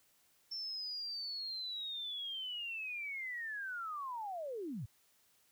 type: linear sweep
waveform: sine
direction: down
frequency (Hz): 5410 to 89.9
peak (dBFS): -39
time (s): 0.51-4.86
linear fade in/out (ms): 10
effects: white hiss -71 dBFS RMS until 5.51 s